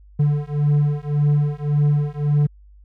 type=beating tone pair; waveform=triangle; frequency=145.9 / 147.7 Hz; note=D3 / D3; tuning=-11 / +10 cents; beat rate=1.8 Hz; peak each=-17 dBFS; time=0.19-2.47 s; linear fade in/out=10 ms; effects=added 50 Hz sine -44 dBFS peak until 2.84 s